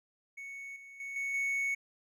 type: tone with level steps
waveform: triangle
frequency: 2217 Hz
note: C#7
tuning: in tune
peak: -40 / -47 / -37 / -31 / -28 dBFS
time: 0.37-1.75 s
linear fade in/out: 10 ms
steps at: 0.76 / 1 / 1.16 / 1.34 s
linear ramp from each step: 2 ms
effects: none